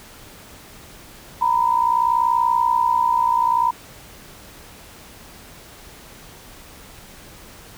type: tone pair together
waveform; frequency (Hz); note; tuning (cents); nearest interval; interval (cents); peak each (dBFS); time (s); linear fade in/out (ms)
sine; 932.3 / 992.9; A#5 / B5; 0 / +9; minor second; 109; -18; 1.41-3.71; 10
effects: pink hiss -43 dBFS RMS until 7.77 s